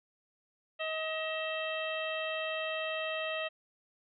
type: harmonic tone with a mistuned harmonic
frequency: 633 Hz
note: D#5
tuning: 30 cents sharp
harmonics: 1 / 2 / 3 / 4 / 5 / 6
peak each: -36 / -42 / -41 / -39 / -42 / -49 dBFS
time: 0.79-3.49 s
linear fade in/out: 20 ms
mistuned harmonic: 4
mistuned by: +82 cents
effects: none